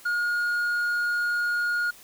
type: tone with hard clipping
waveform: sine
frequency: 1432 Hz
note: F6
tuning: 43 cents sharp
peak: -24 dBFS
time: 0.05-1.91 s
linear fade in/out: 10 ms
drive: 3 dB
effects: white hiss -50 dBFS RMS until 2.03 s